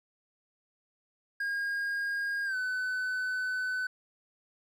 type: tone with pitch glide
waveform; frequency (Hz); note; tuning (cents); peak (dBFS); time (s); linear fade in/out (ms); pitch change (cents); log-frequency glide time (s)
triangle; 1625 to 1507.4; G#6 to F#6; -38 to +32; -28; 1.4-3.87; 5; -130; 2.45-2.56
effects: none